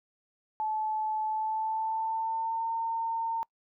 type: tone with pitch glide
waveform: sine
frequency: 866 to 910.1 Hz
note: A5 to A#5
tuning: -28 to -42 cents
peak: -28 dBFS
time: 0.6-3.43 s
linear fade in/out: 0 ms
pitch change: +86 cents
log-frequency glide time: 1.24-2.7 s
effects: noise-tail reverb RT60 0.1 s tail -26 dB re dry